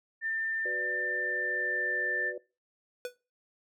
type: tone with pitch glide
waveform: sine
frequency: 1793 to 1777.5 Hz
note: A6 to A6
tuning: +32 to +17 cents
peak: -29 dBFS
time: 0.21-2.33 s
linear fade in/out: 50 ms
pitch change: -15 cents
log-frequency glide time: 0.54-2.04 s
type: chord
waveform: sine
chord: B minor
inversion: second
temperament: equal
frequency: 370 / 493.9 / 587.3 Hz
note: F#4 / B4 / D5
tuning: 0 / 0 / 0 cents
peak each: -40 / -39 / -41 dBFS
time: 0.65-2.38 s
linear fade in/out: 5 ms
type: tone with exponential decay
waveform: square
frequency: 493.9 Hz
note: B4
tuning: in tune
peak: -31 dBFS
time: 3.05-3.16 s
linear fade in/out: 1 ms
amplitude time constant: 22 ms
effects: noise-tail reverb RT60 0.3 s tail -21 dB re dry